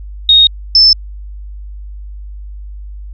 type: tone pair in turn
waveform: sine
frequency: 3729 / 5274 Hz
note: A#7 / E8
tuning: 0 / 0 cents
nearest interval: tritone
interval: 600 cents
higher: second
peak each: -3 dBFS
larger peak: neither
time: 0.29-0.47 / 0.75-0.93 s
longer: neither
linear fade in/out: 2 ms
effects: added 50 Hz sine -25 dBFS peak until 3.13 s